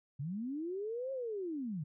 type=linear two-way sweep; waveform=sine; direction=up then down; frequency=128.4 to 544 to 138.2 Hz; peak=-36 dBFS; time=0.19-1.84 s; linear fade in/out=10 ms; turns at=1.12 s; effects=none